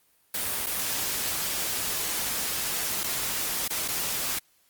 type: noise with dropouts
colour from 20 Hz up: white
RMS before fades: -29 dBFS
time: 0.34-4.39 s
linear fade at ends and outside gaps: 5 ms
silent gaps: 0.663-0.666 / 3.035-3.04 / 3.68-3.703 / 3.88-3.884 s
effects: white hiss -65 dBFS RMS until 4.69 s + Opus 32 kbps